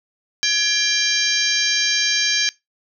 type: harmonic tone with a mistuned harmonic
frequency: 791 Hz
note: G5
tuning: 15 cents sharp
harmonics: 2 / 3 / 4 / 5 / 6 / 7 / 8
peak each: -24 / -24 / -24 / -24 / -24 / -24 / -24 dBFS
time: 0.43-2.49 s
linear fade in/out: 0 ms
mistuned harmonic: 2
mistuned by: +110 cents
effects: noise-tail reverb RT60 0.2 s tail -24 dB re dry